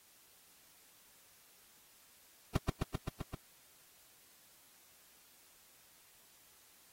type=noise with echo; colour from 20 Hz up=brown; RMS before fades=-27 dBFS; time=2.55-2.57 s; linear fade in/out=5 ms; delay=130 ms; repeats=6; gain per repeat=-2 dB; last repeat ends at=3.35 s; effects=white hiss -64 dBFS RMS until 6.92 s + AAC 48 kbps